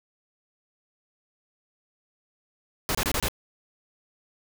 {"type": "noise bursts", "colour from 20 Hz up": "pink", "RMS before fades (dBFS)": -26, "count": 5, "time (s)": [2.89, 3.284], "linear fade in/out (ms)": 0, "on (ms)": 58, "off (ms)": 26, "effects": []}